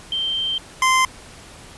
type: tone pair in turn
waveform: sine / 25% pulse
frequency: 3136 / 1039.6 Hz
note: G7 / C6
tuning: 0 / -11 cents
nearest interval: octave + perfect fifth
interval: 1911 cents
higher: first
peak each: -20 / -10 dBFS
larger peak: second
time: 0.12-0.58 / 0.82-1.05 s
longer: first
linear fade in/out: 2 ms
effects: pink hiss -42 dBFS RMS until 1.77 s + resampled to 24000 Hz